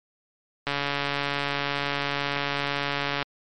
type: click train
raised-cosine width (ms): 0.3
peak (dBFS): -10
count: 364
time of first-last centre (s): 0.67-3.226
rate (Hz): 142
effects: MP3 48 kbps